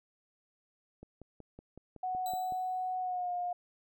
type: click train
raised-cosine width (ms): 2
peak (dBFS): -35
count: 9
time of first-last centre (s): 1.03-2.523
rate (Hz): 5.36
type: tone with pitch glide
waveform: sine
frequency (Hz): 740 to 711.9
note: F#5 to F5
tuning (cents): 0 to +33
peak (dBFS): -32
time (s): 2.03-3.53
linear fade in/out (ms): 5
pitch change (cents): -67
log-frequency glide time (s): 3-3.32
type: tone with exponential decay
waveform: 10% pulse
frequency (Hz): 3951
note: B7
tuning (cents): 0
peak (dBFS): -34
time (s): 2.26-2.95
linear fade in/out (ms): 1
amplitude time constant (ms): 150
effects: none